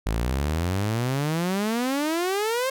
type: exponential sweep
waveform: sawtooth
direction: up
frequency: 51.6 to 540 Hz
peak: -19 dBFS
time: 0.06-2.7 s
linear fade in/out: 5 ms
effects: none